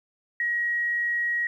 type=tone; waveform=sine; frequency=1899 Hz; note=A#6; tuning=32 cents sharp; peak=-23 dBFS; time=0.4-1.47 s; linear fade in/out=2 ms; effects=10-bit